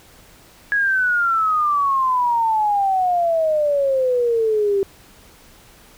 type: exponential sweep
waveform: sine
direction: down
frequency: 1674 to 388.9 Hz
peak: -15 dBFS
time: 0.72-4.83 s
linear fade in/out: 0 ms
effects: pink hiss -48 dBFS RMS until 5.97 s